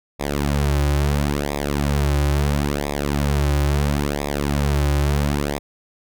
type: tone with flanger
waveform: sawtooth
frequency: 71.9 Hz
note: D2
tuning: 36 cents flat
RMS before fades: -20 dBFS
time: 0.19-5.59 s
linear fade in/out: 20 ms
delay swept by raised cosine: 0.67 to 4.47 ms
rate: 0.74 Hz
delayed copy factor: -0.9
effects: none